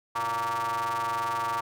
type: ring-modulated tone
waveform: 45% pulse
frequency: 114.3 Hz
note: A#2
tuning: 34 cents flat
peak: -24 dBFS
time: 0.15-1.61 s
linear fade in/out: 10 ms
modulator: 1040 Hz
effects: none